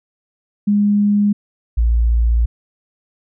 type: tone pair in turn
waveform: sine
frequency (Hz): 205.4 / 57.61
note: G#3 / A#1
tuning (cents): -19 / -20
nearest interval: octave + minor seventh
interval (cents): 2201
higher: first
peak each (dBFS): -11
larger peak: neither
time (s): 0.67-1.33 / 1.77-2.46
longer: second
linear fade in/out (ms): 10
effects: none